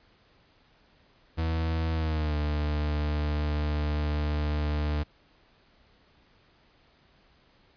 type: tone with pitch glide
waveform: 40% pulse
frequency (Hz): 81 to 74.71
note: E2 to D2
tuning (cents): -30 to +30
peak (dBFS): -25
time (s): 1.37-5.04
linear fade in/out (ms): 20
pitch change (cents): -140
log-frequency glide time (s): 1.93-2.36
effects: pink hiss -62 dBFS RMS until 7.76 s + resampled to 11025 Hz